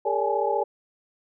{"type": "tone cluster", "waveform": "sine", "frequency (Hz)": [405.5, 457.8, 574, 821, 856], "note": ["G#4", "A#4", "D5", "G#5", "A5"], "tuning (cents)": [-41, -31, -40, -20, -48], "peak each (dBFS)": -28, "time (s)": [0.05, 0.64], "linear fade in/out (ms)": 10, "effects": []}